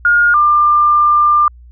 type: tone pair in turn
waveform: sine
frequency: 1425 / 1194.1 Hz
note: F6 / D6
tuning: +34 / +28 cents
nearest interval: minor third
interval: 306 cents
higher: first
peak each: -7 dBFS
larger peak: neither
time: 0.05-0.34 / 0.34-1.48 s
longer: second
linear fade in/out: 2 ms
effects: added 60 Hz sine -36 dBFS peak until 1.71 s